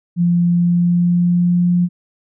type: tone with pitch glide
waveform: sine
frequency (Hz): 173.5 to 176.33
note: F3 to F3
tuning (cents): -11 to +17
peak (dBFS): -11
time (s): 0.16-1.89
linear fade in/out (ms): 50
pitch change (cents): +28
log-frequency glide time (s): 0.48-1.73
effects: none